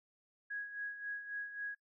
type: tone with tremolo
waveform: sine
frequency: 1658 Hz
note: G#6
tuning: 3 cents flat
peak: -37 dBFS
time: 0.5-1.75 s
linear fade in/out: 10 ms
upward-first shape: sine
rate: 3.7 Hz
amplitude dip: 65%
effects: noise-tail reverb RT60 0.1 s tail -21 dB re dry